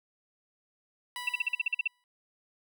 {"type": "tone with exponential decay", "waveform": "15% pulse", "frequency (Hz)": 983, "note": "B5", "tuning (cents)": -8, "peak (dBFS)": -28, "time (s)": [1.16, 2.04], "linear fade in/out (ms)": 1, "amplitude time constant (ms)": 190}
{"type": "tone bursts", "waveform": "sine", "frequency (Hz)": 2698, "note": "E7", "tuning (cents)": 40, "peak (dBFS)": -24, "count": 10, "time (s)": [1.27, 1.876], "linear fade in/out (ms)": 5, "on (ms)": 21, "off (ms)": 44}
{"effects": []}